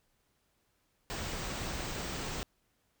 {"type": "band-stop noise", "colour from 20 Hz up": "pink", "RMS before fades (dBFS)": -38, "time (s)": [1.1, 2.43], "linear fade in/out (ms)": 0, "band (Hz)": [8700, 15000], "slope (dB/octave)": 96, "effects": ["pink hiss -75 dBFS RMS until 3 s"]}